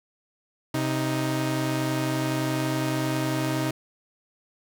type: tone pair together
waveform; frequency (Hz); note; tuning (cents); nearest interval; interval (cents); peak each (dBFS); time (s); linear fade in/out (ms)
sawtooth; 131.31 / 312.3; C3 / D#4; +7 / +7; octave + minor third; 1500; -23; 0.74-3.71; 5
effects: none